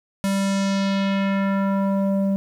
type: tone with low-pass filter sweep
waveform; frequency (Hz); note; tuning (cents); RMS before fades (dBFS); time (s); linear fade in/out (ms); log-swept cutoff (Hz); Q
square; 196; G3; 0; -21; 0.24-2.36; 0; 12000 to 440; 1.5
effects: 9-bit